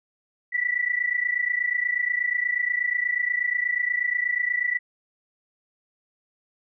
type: tone pair together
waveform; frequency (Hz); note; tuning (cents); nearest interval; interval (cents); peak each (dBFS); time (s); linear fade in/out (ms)
sine; 1947.2 / 1975.5; B6 / B6; -25 / 0; unison; 25; -25; 0.52-4.79; 20
effects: none